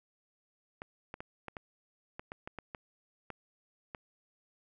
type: clicks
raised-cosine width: 0.5 ms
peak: -26 dBFS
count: 12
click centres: 0.819 / 1.141 / 1.205 / 1.483 / 1.568 / 2.195 / 2.319 / 2.475 / 2.587 / 2.748 / 3.303 / 3.948 s
effects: none